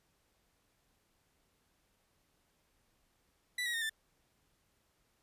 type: tone with pitch steps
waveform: 30% pulse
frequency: 1973 / 1903.6 / 1836.6 / 1772 Hz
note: B6 / A#6 / A#6 / A6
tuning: -2 / +36 / -26 / +12 cents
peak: -31 dBFS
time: 3.58-3.896 s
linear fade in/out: 5 ms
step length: 79 ms
effects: pink hiss -75 dBFS RMS until 5.22 s + resampled to 32000 Hz